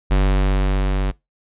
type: tone with level ramp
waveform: square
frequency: 47.97 Hz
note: G1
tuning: 37 cents flat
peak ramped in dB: -13 to -18 dBFS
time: 0.1-1.12 s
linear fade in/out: 20 ms
effects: noise-tail reverb RT60 0.2 s tail -23 dB re dry + resampled to 8000 Hz